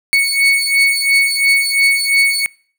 35% pulse beating tone pair, 2217 / 2219.9 Hz, C#7 / C#7, 0 / +2 cents, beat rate 2.9 Hz, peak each -12 / -13 dBFS, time 0.13-2.46 s, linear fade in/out 0 ms, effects noise-tail reverb RT60 0.5 s tail -25 dB re dry

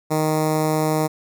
10% pulse tone with notch filter, 155.56 Hz, D#3, in tune, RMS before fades -20 dBFS, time 0.1-1.08 s, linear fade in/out 20 ms, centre 3000 Hz, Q 0.65, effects none

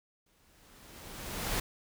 pink noise with exponential growth, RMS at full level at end -31 dBFS, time 0.26-1.6 s, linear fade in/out 5 ms, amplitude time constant 290 ms, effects none

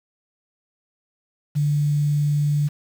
sine tone with quantisation, 146.83 Hz, D3, in tune, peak -17 dBFS, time 1.55-2.69 s, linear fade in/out 20 ms, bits 7, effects none

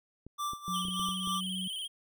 clicks, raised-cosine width 3 ms, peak -33 dBFS, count 8, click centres 0.266 / 0.534 / 0.681 / 0.852 / 0.884 / 0.996 / 1.088 / 1.274 s
square tone with tremolo, 1174.7 Hz, D6, in tune, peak -32 dBFS, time 0.38-1.41 s, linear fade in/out 20 ms, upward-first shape sine, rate 3.4 Hz, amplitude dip 85%
sine tone with pitch glide, 182.4 to 186.13 Hz, F#3 to F#3, -24 to +11 cents, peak -36 dBFS, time 0.68-1.68 s, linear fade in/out 5 ms, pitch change +35 cents, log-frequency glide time 0.8-1.1 s
square tone with vibrato, 3136 Hz, G7, in tune, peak -36 dBFS, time 0.73-1.88 s, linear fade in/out 20 ms, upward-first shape square, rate 17 Hz, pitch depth 52 cents each way
effects none

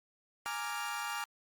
30% pulse chord, Bb dominant seventh, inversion third, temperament equal, 830.6 / 932.3 / 1174.7 / 1396.9 Hz, Ab5 / Bb5 / D6 / F6, 0 / 0 / 0 / 0 cents, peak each -39 / -40 / -39 / -38 dBFS, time 0.46-1.24 s, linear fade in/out 0 ms, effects Opus 48 kbps

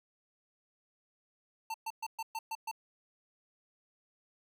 square tone bursts, 895 Hz, A5, 29 cents sharp, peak -36 dBFS, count 7, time 1.7-2.714 s, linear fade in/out 5 ms, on 42 ms, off 120 ms, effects none

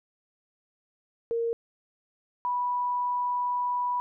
sine tone pair in turn, 463.6 / 982.3 Hz, A#4 / B5, -10 / -10 cents, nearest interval octave + minor second, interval 1300 cents, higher second, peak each -25 dBFS, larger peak neither, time 1.31-1.53 / 2.45-4 s, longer second, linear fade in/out 0 ms, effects none

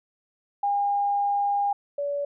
sine tone pair in turn, 809 / 572 Hz, G#5 / D5, -46 / -46 cents, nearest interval tritone, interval 600 cents, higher first, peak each -21 / -25 dBFS, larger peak first, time 0.63-1.73 / 1.98-2.25 s, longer first, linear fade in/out 5 ms, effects none

